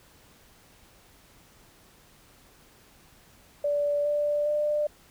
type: tone with pitch steps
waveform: sine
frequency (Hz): 581 / 588.4 / 596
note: D5 / D5 / D5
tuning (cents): -19 / +3 / +25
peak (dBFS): -23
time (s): 3.64-4.87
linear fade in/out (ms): 5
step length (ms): 410
effects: pink hiss -57 dBFS RMS until 5.1 s